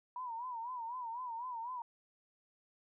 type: tone with vibrato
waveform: sine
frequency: 960 Hz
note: B5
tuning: 49 cents flat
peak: -39 dBFS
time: 0.16-1.82 s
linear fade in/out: 2 ms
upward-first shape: sine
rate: 4 Hz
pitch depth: 110 cents each way
effects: none